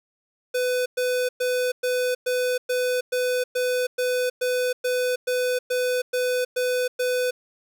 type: tone bursts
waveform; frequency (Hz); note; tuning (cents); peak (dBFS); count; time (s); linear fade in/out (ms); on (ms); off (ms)
square; 500; B4; +21; -22; 16; 0.54-7.31; 10; 320; 110
effects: 8-bit

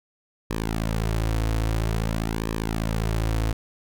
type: tone with flanger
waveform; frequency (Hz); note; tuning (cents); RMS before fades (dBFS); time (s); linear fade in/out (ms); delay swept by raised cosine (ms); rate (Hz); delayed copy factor
sawtooth; 55; A1; 0; -25; 0.5-3.53; 5; 1.4 to 5.1; 0.5; -0.75
effects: none

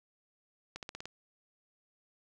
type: accelerating click train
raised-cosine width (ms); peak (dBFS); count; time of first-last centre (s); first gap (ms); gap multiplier
0.2; -24; 6; 0.76-1.056; 68; 0.93
effects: none

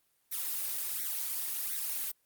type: noise with flanger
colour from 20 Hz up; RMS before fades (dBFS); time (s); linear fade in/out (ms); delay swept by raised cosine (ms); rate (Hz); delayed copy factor
blue; -35; 0.31-2.12; 20; 0.5 to 4.7; 1.4; +0.95
effects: white hiss -73 dBFS RMS until 2.25 s + Opus 32 kbps

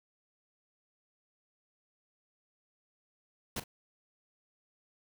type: noise with echo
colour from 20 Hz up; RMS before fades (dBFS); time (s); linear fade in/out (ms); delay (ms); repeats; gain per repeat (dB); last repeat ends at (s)
pink; -36; 3.56-3.6; 5; 40; 1; -15; 3.64
effects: none

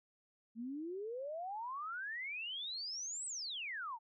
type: exponential two-way sweep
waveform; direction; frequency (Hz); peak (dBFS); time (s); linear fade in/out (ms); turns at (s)
sine; up then down; 220 to 8230 to 854; -40; 0.55-3.99; 50; 3.26
effects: none

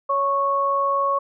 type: tone pair together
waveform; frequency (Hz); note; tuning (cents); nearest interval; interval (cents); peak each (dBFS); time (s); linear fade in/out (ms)
sine; 557.4 / 1104; C#5 / C#6; +9 / -7; octave; 1184; -24 / -19; 0.09-1.19; 10
effects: none

